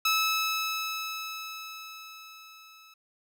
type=tone with level ramp; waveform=15% pulse; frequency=1300 Hz; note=E6; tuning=24 cents flat; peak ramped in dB=-16 to -46 dBFS; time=0.05-2.94 s; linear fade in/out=5 ms; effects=none